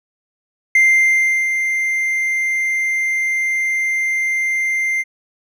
triangle tone with ADSR envelope, 2093 Hz, C7, in tune, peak -6 dBFS, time 0.75-5.04 s, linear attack 4 ms, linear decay 720 ms, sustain -8 dB, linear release 36 ms, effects tanh soft clip ceiling -2 dBFS

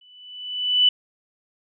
sine tone with exponential growth, 2983 Hz, F#7, 13 cents sharp, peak -11 dBFS, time 0.01-0.89 s, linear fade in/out 5 ms, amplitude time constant 190 ms, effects none

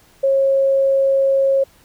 sine tone, 543 Hz, C#5, 36 cents flat, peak -12 dBFS, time 0.23-1.64 s, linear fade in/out 10 ms, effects pink hiss -52 dBFS RMS until 1.84 s

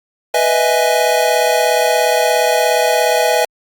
square chord, E major seventh, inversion second, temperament equal, 493.9 / 622.3 / 659.3 / 830.6 Hz, B4 / D#5 / E5 / G#5, 0 / 0 / 0 / 0 cents, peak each -18 dBFS, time 0.34-3.45 s, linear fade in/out 5 ms, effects Opus 48 kbps

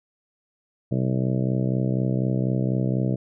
harmonic tone, 64.1 Hz, C2, 35 cents flat, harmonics 2 / 3 / 4 / 5 / 6 / 7 / 8 / 9 / 10, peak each -23 / -26 / -32 / -31 / -36 / -35 / -40 / -36 / -39 dBFS, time 0.91-3.16 s, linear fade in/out 10 ms, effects none

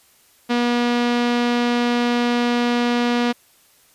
sawtooth tone with low-pass filter, 240.7 Hz, B3, 44 cents flat, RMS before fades -19 dBFS, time 0.49-3.33 s, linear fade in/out 20 ms, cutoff 4000 Hz, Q 1.2, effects white hiss -55 dBFS RMS until 3.94 s + resampled to 32000 Hz

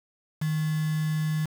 sine tone with quantisation, 155.56 Hz, D#3, in tune, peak -24 dBFS, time 0.41-1.46 s, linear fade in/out 10 ms, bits 6, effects none

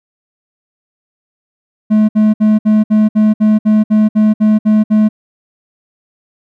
triangle tone bursts, 214.4 Hz, A3, 45 cents flat, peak -4 dBFS, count 13, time 1.9-5.09 s, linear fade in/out 20 ms, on 190 ms, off 60 ms, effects none

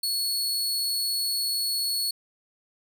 sawtooth tone, 4383 Hz, C#8, 20 cents flat, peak -22 dBFS, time 0.03-2.11 s, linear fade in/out 5 ms, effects none

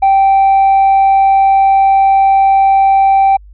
sine tone with tanh clipping, 780 Hz, G5, 9 cents flat, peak -6 dBFS, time 0.02-3.37 s, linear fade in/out 10 ms, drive 1 dB, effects added 50 Hz sine -34 dBFS peak until 3.53 s

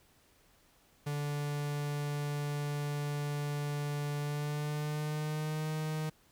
45% pulse tone with pitch glide, 145.8 to 155.36 Hz, D3 to D#3, -12 to -2 cents, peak -33 dBFS, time 1.06-6.1 s, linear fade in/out 10 ms, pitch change +110 cents, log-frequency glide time 4.19-5.69 s, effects pink hiss -66 dBFS RMS until 6.31 s

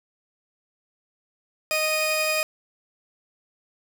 sawtooth tone pair together, 622 / 2477 Hz, D#5 / D#7, -1 / -8 cents, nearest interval 2 octaves, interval 2393 cents, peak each -21 dBFS, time 1.71-2.43 s, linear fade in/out 0 ms, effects none

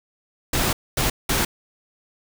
pink noise bursts at uneven times, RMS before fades -21 dBFS, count 3, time 0.53-0.73 / 0.97-1.1 / 1.29-1.45 s, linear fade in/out 5 ms, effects none

